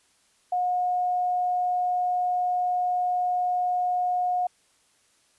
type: tone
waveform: sine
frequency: 722 Hz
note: F#5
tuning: 43 cents flat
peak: -22 dBFS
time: 0.52-4.47 s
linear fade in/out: 5 ms
effects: white hiss -64 dBFS RMS until 5.38 s + resampled to 24000 Hz